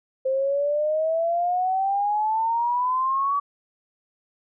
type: exponential sweep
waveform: sine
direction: up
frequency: 522 to 1146 Hz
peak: -20 dBFS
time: 0.25-3.4 s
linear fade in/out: 10 ms
effects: none